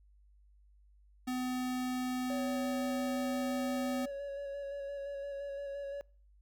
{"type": "tone", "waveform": "square", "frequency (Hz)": 252.9, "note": "B3", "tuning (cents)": 41, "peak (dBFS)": -34, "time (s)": [1.27, 4.06], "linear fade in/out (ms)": 10}
{"type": "tone with vibrato", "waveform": "triangle", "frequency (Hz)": 561, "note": "C#5", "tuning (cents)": 21, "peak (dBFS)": -36, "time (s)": [2.3, 6.01], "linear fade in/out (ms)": 0, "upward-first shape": "square", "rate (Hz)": 5.8, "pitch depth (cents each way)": 17}
{"effects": ["noise-tail reverb RT60 0.5 s tail -26 dB re dry", "added 50 Hz sine -60 dBFS peak until 6.41 s"]}